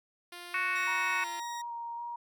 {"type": "tone with pitch glide", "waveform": "5% pulse", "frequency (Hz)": [350.7, 344.5], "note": ["F4", "F4"], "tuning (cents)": [7, -24], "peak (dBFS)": -32, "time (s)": [0.32, 1.4], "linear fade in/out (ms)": 5, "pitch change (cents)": -31, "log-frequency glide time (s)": [1.12, 1.26]}
{"type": "harmonic tone", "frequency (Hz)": 370.5, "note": "F#4", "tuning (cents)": 2, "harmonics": [3, 4, 5, 6, 7], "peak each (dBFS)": [-35, -35, -35, -35, -35], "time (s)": [0.54, 1.24], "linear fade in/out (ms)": 2}
{"type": "tone", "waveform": "15% pulse", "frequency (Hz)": 1886, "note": "A#6", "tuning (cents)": 20, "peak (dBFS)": -36, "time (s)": [0.75, 1.62], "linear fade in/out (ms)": 10}
{"type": "tone with vibrato", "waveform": "sine", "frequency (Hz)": 942, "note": "A#5", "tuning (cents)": 18, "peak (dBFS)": -36, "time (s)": [0.87, 2.16], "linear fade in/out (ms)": 5, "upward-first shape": "square", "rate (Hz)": 1.8, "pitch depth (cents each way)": 10}
{"effects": []}